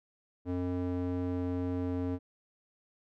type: tone with band-pass filter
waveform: square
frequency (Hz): 89.8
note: F2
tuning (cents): +49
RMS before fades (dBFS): -33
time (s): 0.45-2.19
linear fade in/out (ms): 50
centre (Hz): 310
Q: 1.4
effects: none